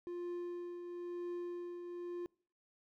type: tone with tremolo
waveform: triangle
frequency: 350.5 Hz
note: F4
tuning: 6 cents sharp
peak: -36 dBFS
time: 0.07-2.26 s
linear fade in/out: 0 ms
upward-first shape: triangle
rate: 1 Hz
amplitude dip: 50%
effects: noise-tail reverb RT60 0.5 s tail -26 dB re dry